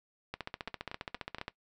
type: two click trains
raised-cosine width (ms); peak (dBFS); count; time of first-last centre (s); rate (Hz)
0.3; -21 / -24; 18 / 4; 0.34-1.481 / 0.68-1.384; 14.9 / 4.26
effects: noise-tail reverb RT60 0.1 s tail -18 dB re dry